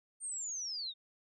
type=linear sweep; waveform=sine; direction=down; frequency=8870 to 3597 Hz; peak=-37 dBFS; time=0.2-0.94 s; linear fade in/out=50 ms; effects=none